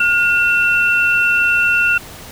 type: tone pair together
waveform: sine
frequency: 1428.9 / 2704 Hz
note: F6 / E7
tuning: +39 / +43 cents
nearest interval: major seventh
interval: 1104 cents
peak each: -14 dBFS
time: 0-1.98 s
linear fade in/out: 5 ms
effects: pink hiss -35 dBFS RMS until 2.31 s